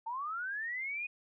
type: linear sweep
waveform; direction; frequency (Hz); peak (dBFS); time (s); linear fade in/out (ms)
sine; up; 880 to 2500; -35; 0.06-1.07; 10
effects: none